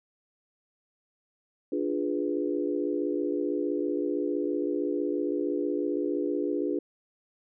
sine chord, D diminished seventh, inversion none, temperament equal, 293.7 / 349.2 / 415.3 / 493.9 Hz, D4 / F4 / Ab4 / Cb5, 0 / 0 / 0 / 0 cents, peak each -30 / -31 / -32 / -35 dBFS, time 1.72-6.79 s, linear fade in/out 5 ms, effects none

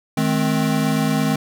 square chord, Ab major, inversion second, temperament equal with one note detuned, 155.56 / 212.9 / 261.6 Hz, Eb3 / Ab3 / C4, 0 / +43 / 0 cents, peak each -22 / -22 / -22 dBFS, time 0.17-1.36 s, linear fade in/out 5 ms, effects none

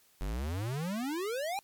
square exponential sweep, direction up, 44.19 to 826 Hz, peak -33 dBFS, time 0.21-1.59 s, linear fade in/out 0 ms, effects white hiss -65 dBFS RMS until 1.63 s + MP3 96 kbps

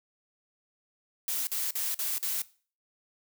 blue noise bursts, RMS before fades -31 dBFS, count 5, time 1.28-2.418 s, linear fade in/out 0 ms, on 190 ms, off 47 ms, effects noise-tail reverb RT60 0.4 s tail -19 dB re dry

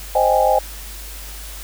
sine chord, Ab major seventh, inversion first, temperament equal, 523.3 / 622.3 / 784 / 830.6 Hz, C5 / Eb5 / G5 / Ab5, 0 / 0 / 0 / 0 cents, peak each -18 dBFS, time 0.15-0.59 s, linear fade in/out 5 ms, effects added 50 Hz sine -33 dBFS peak until 1.63 s + white hiss -36 dBFS RMS until 1.63 s

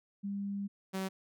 sine / sawtooth tone pair in turn, 200 / 190.46 Hz, G3 / G3, +35 / -50 cents, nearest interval minor second, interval 85 cents, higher first, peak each -34 / -30 dBFS, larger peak second, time 0.23-0.68 / 0.93-1.09 s, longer first, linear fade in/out 20 ms, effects none

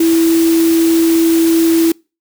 sine tone in noise, 329.6 Hz, E4, in tune, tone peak -8 dBFS, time 0-1.92 s, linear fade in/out 5 ms, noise white, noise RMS -23 dBFS, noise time 0-1.92 s, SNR +12 dB, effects noise-tail reverb RT60 0.3 s tail -26 dB re dry

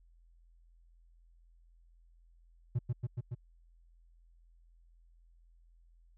triangle tone with echo, 120.2 Hz, B2, 46 cents flat, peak -25 dBFS, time 2.75-2.79 s, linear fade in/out 10 ms, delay 140 ms, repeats 4, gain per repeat -2 dB, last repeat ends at 3.35 s, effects tanh soft clip ceiling -22 dBFS + added 42 Hz sine -60 dBFS peak until 6.17 s

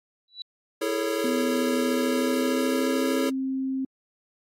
sine tone with exponential growth, 3945 Hz, B7, 3 cents flat, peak -29 dBFS, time 0.28-0.42 s, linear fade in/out 2 ms, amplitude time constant 30 ms
square chord, A major seventh, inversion second, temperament equal with one note detuned, 329.6 / 415.3 / 448.7 / 554.4 Hz, E4 / G#4 / A4 / C#5, 0 / 0 / +34 / 0 cents, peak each -31 dBFS, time 0.81-3.3 s, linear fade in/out 10 ms
sine tone with pitch glide, 252.3 to 265 Hz, B3 to C4, +37 to +22 cents, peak -25 dBFS, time 1.24-3.85 s, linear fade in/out 5 ms, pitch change +85 cents, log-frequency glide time 1.89-3.24 s
effects AAC 48 kbps

